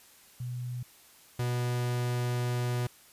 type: tone pair in turn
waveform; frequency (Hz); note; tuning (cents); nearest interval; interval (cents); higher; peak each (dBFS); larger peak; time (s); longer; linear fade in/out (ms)
sine / 45% pulse; 123.7 / 122.49; B2 / B2; +3 / -14; unison; 17; first; -33 / -28; second; 0.4-0.83 / 1.39-2.87; second; 5
effects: white hiss -57 dBFS RMS until 3.12 s + resampled to 32000 Hz